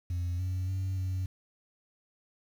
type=tone with pitch steps; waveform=sine; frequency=87.9 / 92.2 / 94.8 / 93.1 Hz; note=F2 / F#2 / F#2 / F#2; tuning=+12 / -6 / +43 / +11 cents; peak=-27 dBFS; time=0.1-1.26 s; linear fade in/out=5 ms; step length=290 ms; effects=tanh soft clip ceiling -28 dBFS + 9-bit